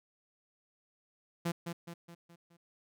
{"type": "tone with echo", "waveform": "sawtooth", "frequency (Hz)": 170.4, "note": "F3", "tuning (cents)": -42, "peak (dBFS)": -27, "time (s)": [1.45, 1.52], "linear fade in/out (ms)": 10, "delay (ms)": 210, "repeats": 5, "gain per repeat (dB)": -6, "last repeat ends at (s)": 2.57, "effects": []}